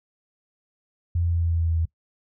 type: tone with pitch steps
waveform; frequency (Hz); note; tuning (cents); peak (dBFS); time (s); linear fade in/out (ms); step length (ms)
sine; 85.8 / 85.21 / 84.62 / 84.03 / 83.45 / 82.88 / 82.3 / 81.74; F2 / F2 / E2 / E2 / E2 / E2 / E2 / E2; -30 / -42 / +46 / +34 / +22 / +10 / -2 / -14; -20; 1.15-1.854; 5; 88
effects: noise-tail reverb RT60 0.1 s tail -21 dB re dry